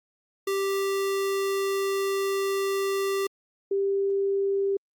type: tone pair in turn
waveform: square / sine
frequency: 392 / 394.5 Hz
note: G4 / G4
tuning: 0 / +11 cents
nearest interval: unison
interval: 11 cents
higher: second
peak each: -25 / -22 dBFS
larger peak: second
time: 0.47-3.27 / 3.71-4.77 s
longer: first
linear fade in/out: 5 ms
effects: Opus 48 kbps